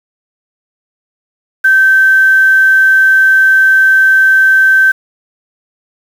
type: tone with quantisation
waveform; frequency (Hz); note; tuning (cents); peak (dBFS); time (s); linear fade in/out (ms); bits
sine; 1550; G6; -20; -4; 1.64-4.92; 10; 5
effects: none